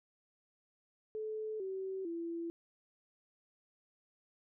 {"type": "tone with pitch steps", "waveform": "sine", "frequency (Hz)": [433.4, 381.7, 336.1], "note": ["A4", "G4", "E4"], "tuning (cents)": [-26, -46, 34], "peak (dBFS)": -37, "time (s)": [1.15, 2.5], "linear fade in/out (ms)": 0, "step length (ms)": 450, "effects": []}